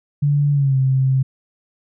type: tone with pitch glide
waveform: sine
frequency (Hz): 144.5 to 132.51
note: D3 to C3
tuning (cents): -28 to +22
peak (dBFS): -13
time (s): 0.22-1.23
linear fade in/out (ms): 10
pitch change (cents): -150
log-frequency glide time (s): 0.52-0.77
effects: none